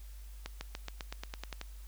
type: accelerating click train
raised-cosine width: 0.2 ms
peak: -22 dBFS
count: 11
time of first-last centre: 0.46-1.613 s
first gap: 150 ms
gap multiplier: 0.94
effects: added 50 Hz sine -45 dBFS peak until 1.87 s + white hiss -61 dBFS RMS until 1.87 s